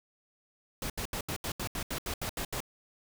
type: noise bursts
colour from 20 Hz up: pink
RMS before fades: -35 dBFS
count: 12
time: 0.82-2.604 s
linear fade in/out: 2 ms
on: 79 ms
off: 76 ms
effects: none